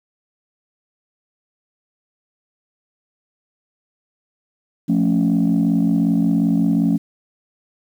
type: chord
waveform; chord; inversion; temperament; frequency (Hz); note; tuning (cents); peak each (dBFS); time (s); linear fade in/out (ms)
sine; F augmented; none; equal; 174.61 / 220 / 277.2; F3 / A3 / C#4; 0 / 0 / 0; -17; 4.88-6.98; 20
effects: tanh soft clip ceiling -9 dBFS + 8-bit